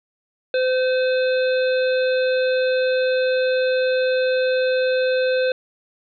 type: harmonic tone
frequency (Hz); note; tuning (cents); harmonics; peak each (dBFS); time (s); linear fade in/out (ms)
513; C5; -34; 1 / 3 / 5 / 7 / 8; -17 / -27 / -31 / -34 / -35; 0.54-5.52; 2
effects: none